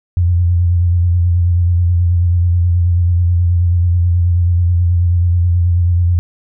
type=tone with vibrato; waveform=sine; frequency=87.31 Hz; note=F2; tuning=in tune; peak=-9 dBFS; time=0.17-6.19 s; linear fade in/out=0 ms; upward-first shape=sine; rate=9.3 Hz; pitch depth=40 cents each way; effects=none